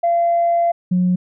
sine tone pair in turn, 685 / 180.86 Hz, F5 / F#3, -34 / -39 cents, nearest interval octave + major seventh, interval 2305 cents, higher first, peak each -12 dBFS, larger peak neither, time 0.03-0.72 / 0.91-1.16 s, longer first, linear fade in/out 10 ms, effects tanh soft clip ceiling -9 dBFS

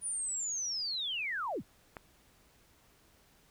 sine linear sweep, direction down, 9700 to 39.79 Hz, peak -33 dBFS, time 0.01-1.63 s, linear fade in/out 50 ms
click, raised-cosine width 0.5 ms, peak -27 dBFS, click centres 1.968 s
effects pink hiss -65 dBFS RMS until 3.5 s

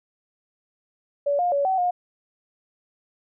sine tone with pitch steps, 571 / 709 / 565 / 759 / 715 Hz, D5 / F5 / C#5 / F#5 / F5, -49 / +26 / +33 / +44 / +41 cents, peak -19 dBFS, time 1.26-1.91 s, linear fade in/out 10 ms, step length 130 ms, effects none

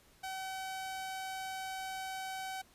sawtooth tone, 761 Hz, F#5, 48 cents sharp, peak -35 dBFS, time 0.23-2.62 s, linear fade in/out 10 ms, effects pink hiss -64 dBFS RMS until 2.74 s + resampled to 32000 Hz

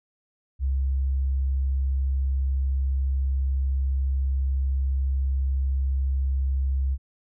sine tone, 67 Hz, C2, 42 cents sharp, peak -21 dBFS, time 0.59-6.98 s, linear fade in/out 50 ms, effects none

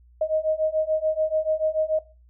sine beating tone pair, 622.3 / 629.2 Hz, D#5 / D#5, 0 / +19 cents, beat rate 6.9 Hz, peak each -24 dBFS, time 0.21-1.99 s, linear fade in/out 5 ms, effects noise-tail reverb RT60 0.3 s tail -17 dB re dry + added 60 Hz sine -51 dBFS peak until 2.29 s

